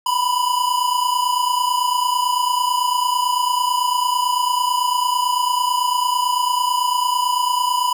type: tone pair together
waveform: square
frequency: 970 / 999 Hz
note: B5 / B5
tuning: -31 / +20 cents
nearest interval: minor second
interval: 51 cents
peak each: -22 / -19 dBFS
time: 0.06-7.93 s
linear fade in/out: 5 ms
effects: none